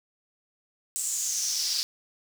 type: noise with high-pass filter sweep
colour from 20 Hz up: brown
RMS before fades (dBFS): -29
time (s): 0.96-1.83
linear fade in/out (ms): 0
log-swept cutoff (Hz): 7900 to 4700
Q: 5.2
effects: none